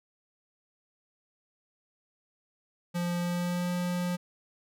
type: tone with pitch glide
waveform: square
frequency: 174.61 to 177.56 Hz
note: F3 to F3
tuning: 0 to +29 cents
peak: -29 dBFS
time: 2.94-4.17 s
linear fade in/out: 20 ms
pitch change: +29 cents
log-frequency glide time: 3.19-3.71 s
effects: none